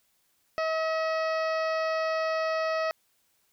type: harmonic tone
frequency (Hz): 640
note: D#5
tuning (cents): +49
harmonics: 1 / 2 / 3 / 4 / 5 / 6 / 7 / 8 / 9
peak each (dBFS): -27 / -32 / -36 / -40 / -51 / -53 / -45 / -46 / -55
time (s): 0.58-2.91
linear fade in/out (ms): 0
effects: white hiss -70 dBFS RMS until 3.52 s